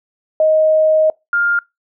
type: tone pair in turn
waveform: sine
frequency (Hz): 626 / 1405.3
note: D#5 / F6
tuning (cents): +10 / +10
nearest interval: octave + major second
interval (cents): 1400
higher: second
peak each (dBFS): -9 / -12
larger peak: first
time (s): 0.4-1.1 / 1.33-1.59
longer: first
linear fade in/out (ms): 2
effects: noise-tail reverb RT60 0.2 s tail -24 dB re dry